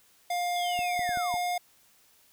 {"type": "tone with pitch glide", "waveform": "square", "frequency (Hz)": [706, 712.1], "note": ["F5", "F5"], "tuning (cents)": [19, 33], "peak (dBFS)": -28, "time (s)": [0.3, 1.58], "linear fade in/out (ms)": 5, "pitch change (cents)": 14, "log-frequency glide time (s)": [0.62, 0.78]}
{"type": "linear sweep", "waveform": "sine", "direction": "down", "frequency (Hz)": [3520, 820], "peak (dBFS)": -36, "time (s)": [0.55, 1.37], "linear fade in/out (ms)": 2}
{"type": "clicks", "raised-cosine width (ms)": 3, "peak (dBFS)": -30, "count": 5, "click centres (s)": [0.791, 0.993, 1.092, 1.173, 1.341]}
{"effects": ["white hiss -62 dBFS RMS until 2.32 s"]}